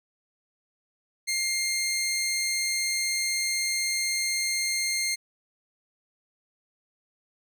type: tone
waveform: 15% pulse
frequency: 2116 Hz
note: C7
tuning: 19 cents sharp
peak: -19 dBFS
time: 1.27-5.16 s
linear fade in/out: 20 ms
effects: none